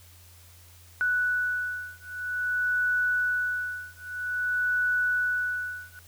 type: beating tone pair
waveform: sine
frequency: 1480 / 1480.51 Hz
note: F#6 / F#6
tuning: 0 / +1 cents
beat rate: 0.51 Hz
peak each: -28 dBFS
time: 1.01-5.99 s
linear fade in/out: 0 ms
effects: added 87 Hz sine -52 dBFS peak until 6.07 s + white hiss -55 dBFS RMS until 6.07 s